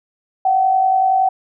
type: tone pair together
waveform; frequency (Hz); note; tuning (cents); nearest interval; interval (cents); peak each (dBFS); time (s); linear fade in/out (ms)
sine; 710 / 760.7; F5 / F#5; +28 / +48; minor second; 120; -22 / -12; 0.45-1.29; 5
effects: none